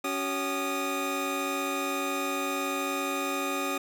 25% pulse tone cluster, 278.6 / 377.9 / 1228 Hz, C#4 / F#4 / D#6, +9 / +37 / -23 cents, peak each -29 / -31 / -28 dBFS, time 0.04-3.78 s, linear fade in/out 5 ms, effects none

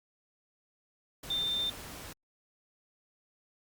sine tone in noise, 3592 Hz, A7, 35 cents sharp, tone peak -29 dBFS, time 1.3-1.7 s, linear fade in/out 5 ms, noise pink, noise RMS -45 dBFS, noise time 1.23-2.13 s, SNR +13 dB, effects Opus 48 kbps

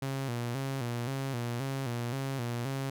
sawtooth tone with vibrato, 127.2 Hz, C3, 48 cents flat, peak -28 dBFS, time 0.02-2.9 s, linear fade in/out 5 ms, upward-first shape square, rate 1.9 Hz, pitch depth 110 cents each way, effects none

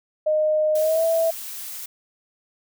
sine tone with pitch glide, 616 to 656.4 Hz, D#5 to E5, -17 to -8 cents, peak -17 dBFS, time 0.26-1.31 s, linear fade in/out 10 ms, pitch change +109 cents, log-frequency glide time 0.78-1.04 s
blue noise, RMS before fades -34 dBFS, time 0.75-1.86 s, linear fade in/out 5 ms
effects none

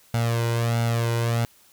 sawtooth tone with flanger, 116.54 Hz, A#2, in tune, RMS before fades -23 dBFS, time 0.14-1.45 s, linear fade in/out 0 ms, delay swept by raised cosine 1.4 to 2.04 ms, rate 1.5 Hz, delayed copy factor +0.7, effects white hiss -56 dBFS RMS until 1.72 s

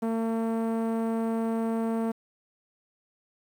sawtooth tone with low-pass filter, 226.3 Hz, A3, 49 cents sharp, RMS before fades -28 dBFS, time 0.02-2.12 s, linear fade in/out 10 ms, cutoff 920 Hz, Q 0.78, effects 9-bit

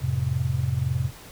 sine chord, F major, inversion none, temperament just, 87.31 / 109.13 / 130.96 Hz, F2 / A2 / C3, 0 / -14 / +2 cents, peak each -28 / -29 / -24 dBFS, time 0-1.11 s, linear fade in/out 50 ms, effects pink hiss -45 dBFS RMS until 1.31 s

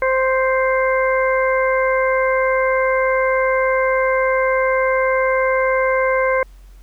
harmonic tone, 523.3 Hz, C5, in tune, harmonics 1 / 2 / 3 / 4, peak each -16 / -21 / -24 / -23 dBFS, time 0.02-6.43 s, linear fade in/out 2 ms, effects added 45 Hz sine -39 dBFS peak until 6.82 s + pink hiss -56 dBFS RMS until 6.82 s

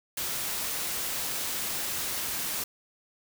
white noise, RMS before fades -32 dBFS, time 0.17-2.64 s, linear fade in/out 5 ms, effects none

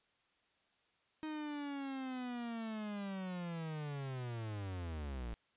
45% pulse linear sweep, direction down, 312.9 to 54.5 Hz, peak -40 dBFS, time 1.23-5.34 s, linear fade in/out 0 ms, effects white hiss -75 dBFS RMS until 5.56 s + resampled to 8000 Hz

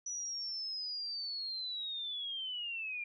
sine linear sweep, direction down, 5920 to 2378 Hz, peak -37 dBFS, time 0.06-3.04 s, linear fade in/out 5 ms, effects none

